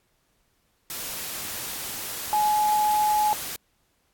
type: tone in noise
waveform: sine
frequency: 846 Hz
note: G#5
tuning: 32 cents sharp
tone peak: -19 dBFS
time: 2.33-3.33 s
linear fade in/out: 0 ms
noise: white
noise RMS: -33 dBFS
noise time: 0.9-3.56 s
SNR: +11 dB
effects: pink hiss -69 dBFS RMS until 4.13 s + AAC 64 kbps